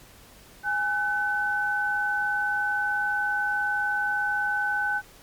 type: tone pair together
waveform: sine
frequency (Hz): 825.4 / 1513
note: G#5 / F#6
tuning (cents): -11 / +38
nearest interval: minor seventh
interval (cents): 1049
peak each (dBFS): -29 / -24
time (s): 0.63-5.02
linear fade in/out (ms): 50
effects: pink hiss -51 dBFS RMS until 5.22 s + MP3 96 kbps